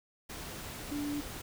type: tone in noise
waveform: sine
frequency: 291.2 Hz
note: D4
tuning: 15 cents flat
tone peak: -33 dBFS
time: 0.91-1.21 s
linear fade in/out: 10 ms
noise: pink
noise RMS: -43 dBFS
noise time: 0.29-1.42 s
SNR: +7 dB
effects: none